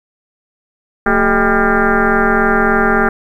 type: tone with frequency modulation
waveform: sine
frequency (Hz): 587.3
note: D5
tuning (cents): 0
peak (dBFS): -9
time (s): 1.06-3.09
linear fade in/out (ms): 5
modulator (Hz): 203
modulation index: 5.4
effects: 8-bit